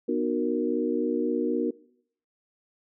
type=chord; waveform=sine; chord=B major seventh; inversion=none; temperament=equal with one note detuned; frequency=246.9 / 306.1 / 370 / 466.2 Hz; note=B3 / D#4 / F#4 / A#4; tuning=0 / -28 / 0 / 0 cents; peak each=-29 dBFS; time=0.08-1.71 s; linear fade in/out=10 ms; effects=noise-tail reverb RT60 0.7 s tail -22 dB re dry